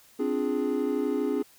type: chord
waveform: triangle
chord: D half-diminished seventh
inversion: third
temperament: equal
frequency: 261.6 / 293.7 / 349.2 / 415.3 Hz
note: C4 / D4 / F4 / Ab4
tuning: 0 / 0 / 0 / 0 cents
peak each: -28 / -28 / -32 / -27 dBFS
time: 0.19-1.43 s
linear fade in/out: 10 ms
effects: white hiss -57 dBFS RMS until 1.58 s